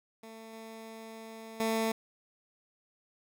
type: tone with level steps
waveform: 15% pulse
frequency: 223.3 Hz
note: A3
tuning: 26 cents sharp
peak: -40 / -38 / -22 dBFS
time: 0.23-1.92 s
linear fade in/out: 5 ms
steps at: 0.53 / 1.6 s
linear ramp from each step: 2 ms
effects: none